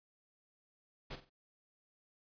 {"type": "noise with echo", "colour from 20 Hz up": "pink", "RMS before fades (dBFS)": -44, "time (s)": [1.1, 1.16], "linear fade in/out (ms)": 10, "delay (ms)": 46, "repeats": 3, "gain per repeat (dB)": -10, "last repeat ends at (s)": 1.298, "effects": ["resampled to 11025 Hz"]}